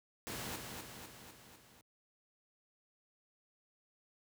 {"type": "noise with echo", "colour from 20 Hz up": "pink", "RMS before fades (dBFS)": -42, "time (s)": [0.27, 0.56], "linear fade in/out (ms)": 0, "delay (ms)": 250, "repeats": 5, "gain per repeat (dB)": -4, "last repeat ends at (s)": 1.81, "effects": ["high-pass 80 Hz 12 dB/octave"]}